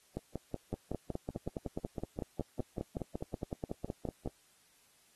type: two click trains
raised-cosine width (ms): 2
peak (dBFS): -23 / -23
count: 23 / 18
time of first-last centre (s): 0.17-4.274 / 0.74-4.26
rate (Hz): 5.36 / 4.83
effects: white hiss -67 dBFS RMS until 5.15 s + AAC 32 kbps